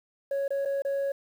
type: tone with dropouts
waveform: sine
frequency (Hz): 554.4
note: C#5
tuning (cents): 0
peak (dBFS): -23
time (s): 0.31-1.12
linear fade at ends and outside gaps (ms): 5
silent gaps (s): 0.48-0.505 / 0.651-0.656 / 0.821-0.849
effects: tanh soft clip ceiling -25 dBFS + 9-bit